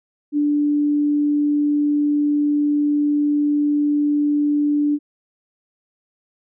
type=tone; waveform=sine; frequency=293.3 Hz; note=D4; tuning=2 cents flat; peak=-15 dBFS; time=0.32-4.99 s; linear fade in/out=50 ms; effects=none